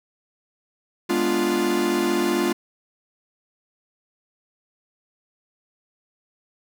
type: chord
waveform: 45% pulse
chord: G# diminished seventh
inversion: none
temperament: equal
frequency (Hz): 207.7 / 246.9 / 293.7 / 349.2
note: G#3 / B3 / D4 / F4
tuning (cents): 0 / 0 / 0 / 0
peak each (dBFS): -28 / -27 / -27 / -22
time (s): 1.09-2.53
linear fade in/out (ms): 10
effects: none